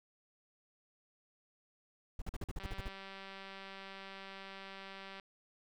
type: noise bursts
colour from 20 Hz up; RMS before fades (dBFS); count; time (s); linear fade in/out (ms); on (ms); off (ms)
brown; -39; 10; 2.19-2.884; 2; 28; 46
type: click train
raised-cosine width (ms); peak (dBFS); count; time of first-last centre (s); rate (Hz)
0.3; -33; 505; 2.6-5.198; 194
effects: none